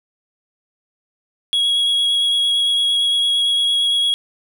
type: tone with vibrato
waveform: triangle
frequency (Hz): 3322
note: G#7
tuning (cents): 0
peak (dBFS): -13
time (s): 1.53-4.14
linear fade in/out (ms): 0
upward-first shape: sine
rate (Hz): 8.8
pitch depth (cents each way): 10
effects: none